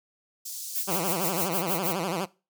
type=high-pass noise; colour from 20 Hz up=pink; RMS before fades=-37 dBFS; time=0.45-1.49 s; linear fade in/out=10 ms; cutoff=5100 Hz; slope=24 dB/octave
type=noise with tremolo; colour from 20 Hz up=violet; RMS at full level=-28 dBFS; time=0.75-1.93 s; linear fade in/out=2 ms; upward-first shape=sine; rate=6.4 Hz; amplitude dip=100%
type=tone with vibrato; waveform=10% pulse; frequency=178.7 Hz; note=F3; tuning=40 cents sharp; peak=-19 dBFS; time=0.87-2.26 s; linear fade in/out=20 ms; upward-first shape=sine; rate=12 Hz; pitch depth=180 cents each way
effects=noise-tail reverb RT60 0.3 s tail -21 dB re dry